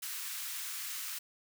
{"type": "high-pass noise", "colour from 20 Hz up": "white", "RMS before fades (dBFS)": -40, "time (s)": [0.02, 1.19], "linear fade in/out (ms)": 10, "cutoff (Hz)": 1200, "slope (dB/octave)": 24, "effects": []}